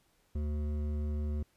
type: tone with hard clipping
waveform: sine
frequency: 74.5 Hz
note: D2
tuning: 25 cents sharp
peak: -33 dBFS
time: 0.35-1.43 s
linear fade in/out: 5 ms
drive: 11 dB
effects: pink hiss -71 dBFS RMS until 1.56 s + resampled to 32000 Hz